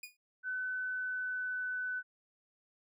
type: tone with exponential decay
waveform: sawtooth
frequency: 2454 Hz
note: D#7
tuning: 25 cents flat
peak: -38 dBFS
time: 0.03-0.17 s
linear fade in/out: 5 ms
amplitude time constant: 30 ms
type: tone with pitch glide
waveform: sine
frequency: 1510 to 1501.3 Hz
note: F#6 to F#6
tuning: +35 to +25 cents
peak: -34 dBFS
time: 0.43-2.03 s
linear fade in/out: 50 ms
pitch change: -10 cents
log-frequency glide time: 0.73-1.62 s
effects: none